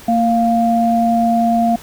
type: tone pair together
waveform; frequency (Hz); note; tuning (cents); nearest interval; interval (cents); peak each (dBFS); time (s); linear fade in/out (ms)
sine; 229.5 / 698.5; A#3 / F5; -27 / 0; octave + perfect fifth; 1927; -14; 0.08-1.76; 5
effects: pink hiss -38 dBFS RMS until 1.82 s

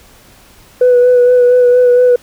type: tone with vibrato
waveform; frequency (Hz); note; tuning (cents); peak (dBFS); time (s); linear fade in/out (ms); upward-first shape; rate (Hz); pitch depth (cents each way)
sine; 493.9; B4; 0; -3; 0.81-2.16; 5; sine; 4.3; 21
effects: tanh soft clip ceiling -2 dBFS + pink hiss -43 dBFS RMS until 2.22 s

